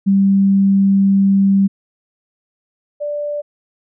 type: tone pair in turn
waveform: sine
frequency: 196 / 587.3 Hz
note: G3 / D5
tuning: 0 / 0 cents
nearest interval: octave + perfect fifth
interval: 1900 cents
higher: second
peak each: -9 / -19 dBFS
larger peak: first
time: 0.06-1.68 / 3-3.42 s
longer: first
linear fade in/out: 20 ms
effects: none